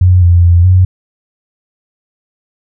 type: tone with pitch steps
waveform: sine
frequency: 90.9 / 87 / 86.5 / 92.1 Hz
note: F#2 / F2 / F2 / F#2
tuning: -30 / -6 / -16 / -7 cents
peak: -3 dBFS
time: 0.01-0.85 s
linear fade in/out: 5 ms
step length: 210 ms
effects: none